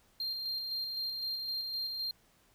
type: tone with tremolo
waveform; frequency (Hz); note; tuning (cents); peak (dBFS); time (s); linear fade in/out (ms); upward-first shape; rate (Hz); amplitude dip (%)
triangle; 4189; C8; +1; -32; 0.2-2.11; 2; square; 3.9; 30
effects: pink hiss -67 dBFS RMS until 2.54 s